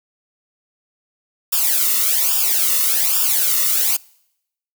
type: noise with flanger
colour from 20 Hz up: blue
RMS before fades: -17 dBFS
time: 1.52-3.97 s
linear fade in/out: 10 ms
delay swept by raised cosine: 0.48 to 1.28 ms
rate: 1.2 Hz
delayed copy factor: -1
effects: noise-tail reverb RT60 0.8 s tail -25 dB re dry